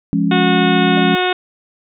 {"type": "chord", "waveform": "sine", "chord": "Db major", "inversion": "first", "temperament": "just", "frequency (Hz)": [173.24, 207.9, 277.2], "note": ["F3", "Ab3", "Db4"], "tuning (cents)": [-14, 2, 0], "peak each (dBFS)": -17, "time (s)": [0.13, 1.15], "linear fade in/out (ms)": 0}
{"type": "harmonic tone", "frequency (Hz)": 364.7, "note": "F#4", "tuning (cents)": -25, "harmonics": [1, 2, 3, 4, 5, 6, 7, 8, 9, 10], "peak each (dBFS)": [-18, -19, -26, -22, -28, -27, -26, -28, -30, -25], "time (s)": [0.31, 1.33], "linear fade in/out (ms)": 5}
{"type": "tone with exponential decay", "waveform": "triangle", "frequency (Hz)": 609, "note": "D#5", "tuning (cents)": -37, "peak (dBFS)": -22, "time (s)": [0.97, 1.09], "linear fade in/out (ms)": 2, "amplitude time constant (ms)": 25}
{"effects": []}